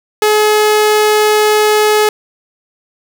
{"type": "tone", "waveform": "sawtooth", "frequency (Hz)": 424.9, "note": "G#4", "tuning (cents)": 40, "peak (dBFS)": -4, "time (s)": [0.22, 2.09], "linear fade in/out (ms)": 2, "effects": []}